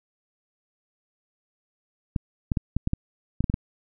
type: clicks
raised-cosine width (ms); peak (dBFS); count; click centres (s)
5; -11; 10; 2.162 / 2.518 / 2.572 / 2.766 / 2.874 / 2.934 / 3.406 / 3.442 / 3.499 / 3.541
effects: none